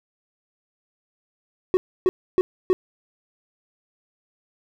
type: tone bursts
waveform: triangle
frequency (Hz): 370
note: F#4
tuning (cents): 0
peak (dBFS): -12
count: 4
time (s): 1.74-2.73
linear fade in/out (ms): 0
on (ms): 30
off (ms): 290
effects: none